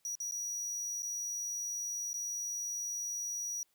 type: tone with dropouts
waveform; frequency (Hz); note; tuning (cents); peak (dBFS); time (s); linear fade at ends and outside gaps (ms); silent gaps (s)
square; 5800; F#8; -35; -36; 0.05-3.63; 1; 0.153-0.202 / 0.311-0.321 / 1.022-1.03 / 2.131-2.141
effects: white hiss -75 dBFS RMS until 3.74 s